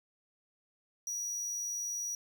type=tone; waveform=square; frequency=5800 Hz; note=F#8; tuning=35 cents flat; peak=-35 dBFS; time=1.07-2.15 s; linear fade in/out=2 ms; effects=none